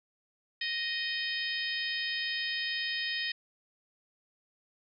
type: harmonic tone with a mistuned harmonic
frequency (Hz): 622.3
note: D#5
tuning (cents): 0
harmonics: 3 / 4 / 5 / 6 / 7 / 8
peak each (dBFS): -35 / -39 / -38 / -39 / -42 / -40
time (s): 0.61-3.32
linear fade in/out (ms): 5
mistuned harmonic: 8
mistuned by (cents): +21
effects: none